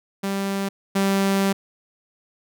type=tone pair in turn; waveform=sawtooth; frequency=196.5 / 195.68 Hz; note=G3 / G3; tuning=+4 / -3 cents; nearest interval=unison; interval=7 cents; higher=first; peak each=-19 / -14 dBFS; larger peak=second; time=0.23-0.69 / 0.95-1.53 s; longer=second; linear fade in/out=10 ms; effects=none